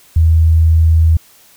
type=tone; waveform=sine; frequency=80.9 Hz; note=E2; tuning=32 cents flat; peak=-6 dBFS; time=0.16-1.17 s; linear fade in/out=5 ms; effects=white hiss -46 dBFS RMS until 1.56 s